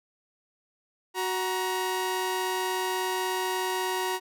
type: tone pair together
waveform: sawtooth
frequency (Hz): 370.7 / 945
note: F#4 / A#5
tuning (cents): +3 / +23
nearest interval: octave + major third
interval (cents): 1620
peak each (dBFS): -26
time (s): 1.14-4.2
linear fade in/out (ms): 50
effects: none